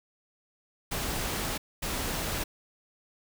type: noise bursts at uneven times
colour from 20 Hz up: pink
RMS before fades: -32 dBFS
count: 2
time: 0.91-1.58 / 1.82-2.44 s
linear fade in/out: 10 ms
effects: none